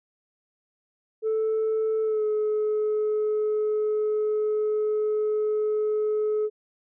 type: tone with pitch glide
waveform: sine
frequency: 439.1 to 426.6 Hz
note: A4 to G#4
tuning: -4 to +46 cents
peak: -20 dBFS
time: 1.22-6.5 s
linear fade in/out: 50 ms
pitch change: -50 cents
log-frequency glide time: 2.03-2.24 s
effects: tanh soft clip ceiling -20 dBFS